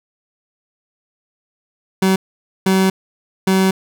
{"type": "tone bursts at uneven times", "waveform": "30% pulse", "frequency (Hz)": 190, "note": "F#3", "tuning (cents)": 46, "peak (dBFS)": -9, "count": 3, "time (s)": [[2.02, 2.16], [2.66, 2.9], [3.47, 3.71]], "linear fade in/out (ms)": 5, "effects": []}